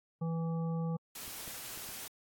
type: harmonic tone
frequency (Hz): 164.8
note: E3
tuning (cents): 0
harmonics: 1 / 3 / 5 / 7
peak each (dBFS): -32 / -43 / -48 / -51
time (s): 0.21-0.97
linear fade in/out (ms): 10
type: noise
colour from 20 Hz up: white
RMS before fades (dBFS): -44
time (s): 1.15-2.08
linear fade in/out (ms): 5
type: clicks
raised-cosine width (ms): 3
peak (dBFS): -40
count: 4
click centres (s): 1.279 / 1.478 / 1.775 / 1.89
effects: AAC 64 kbps